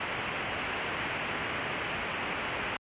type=low-pass noise; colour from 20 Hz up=white; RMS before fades=-34 dBFS; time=0-2.77 s; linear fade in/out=5 ms; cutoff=2900 Hz; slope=48 dB/octave; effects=high-pass 60 Hz 12 dB/octave + resampled to 8000 Hz